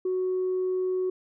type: tone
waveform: sine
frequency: 370 Hz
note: F#4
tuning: in tune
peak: -23 dBFS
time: 0.05-1.1 s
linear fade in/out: 5 ms
effects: tanh soft clip ceiling -21 dBFS